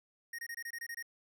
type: tone bursts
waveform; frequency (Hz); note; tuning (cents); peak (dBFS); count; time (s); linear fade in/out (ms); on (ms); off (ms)
square; 1864.7; A#6; 0; -40; 9; 0.33-1.026; 5; 56; 24
effects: none